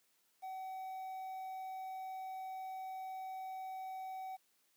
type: tone with quantisation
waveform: triangle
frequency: 757 Hz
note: F#5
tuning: 39 cents sharp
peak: -40 dBFS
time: 0.42-4.37 s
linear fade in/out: 20 ms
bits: 11
effects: white hiss -75 dBFS RMS until 4.76 s + high-pass 150 Hz 12 dB/octave